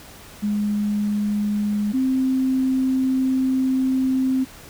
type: tone pair in turn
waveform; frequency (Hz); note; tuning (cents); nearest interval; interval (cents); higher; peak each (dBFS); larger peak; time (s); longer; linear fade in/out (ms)
sine; 207.5 / 261.4; G#3 / C4; -1 / -1; major third; 400; second; -19 / -17; second; 0.42-1.93 / 1.93-4.45; second; 20
effects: pink hiss -43 dBFS RMS until 4.69 s